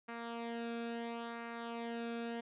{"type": "tone with flanger", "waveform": "sawtooth", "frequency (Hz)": 233.1, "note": "A#3", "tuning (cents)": 0, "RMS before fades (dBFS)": -42, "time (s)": [0.08, 2.41], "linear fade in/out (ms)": 10, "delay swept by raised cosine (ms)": [0.29, 1.01], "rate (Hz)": 0.73, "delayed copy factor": -0.65, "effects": ["resampled to 8000 Hz"]}